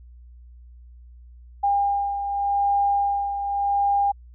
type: beating tone pair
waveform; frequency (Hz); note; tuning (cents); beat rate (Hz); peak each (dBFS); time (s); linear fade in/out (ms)
sine; 804 / 804.86; G5 / G5; +44 / +45; 0.86; -20 / -28; 1.63-4.12; 10
effects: added 60 Hz sine -43 dBFS peak until 4.34 s